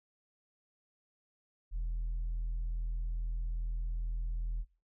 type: tone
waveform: sine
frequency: 41.2 Hz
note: E1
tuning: in tune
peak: -30 dBFS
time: 1.71-4.65 s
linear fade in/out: 50 ms
effects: noise-tail reverb RT60 0.3 s tail -20 dB re dry + tanh soft clip ceiling -31 dBFS